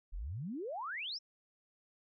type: exponential sweep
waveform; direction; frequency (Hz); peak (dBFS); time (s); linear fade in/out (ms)
sine; up; 35.53 to 5690; -38; 0.12-1.19; 20
effects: none